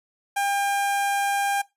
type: tone with notch filter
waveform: sawtooth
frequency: 801 Hz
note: G5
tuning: 37 cents sharp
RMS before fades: -24 dBFS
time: 0.36-1.62 s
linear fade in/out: 10 ms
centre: 4400 Hz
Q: 1.8
effects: noise-tail reverb RT60 0.2 s tail -20 dB re dry + resampled to 32000 Hz